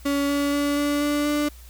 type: tone with pitch steps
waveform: 35% pulse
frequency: 282.2 / 284.7 / 287.1 / 289.6 / 292.2 / 294.7 Hz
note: C#4 / C#4 / D4 / D4 / D4 / D4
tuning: +31 / +46 / -39 / -24 / -9 / +6 cents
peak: -19 dBFS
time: 0.05-1.49 s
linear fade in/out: 10 ms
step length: 240 ms
effects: added 60 Hz sine -42 dBFS peak until 1.69 s + white hiss -51 dBFS RMS until 1.69 s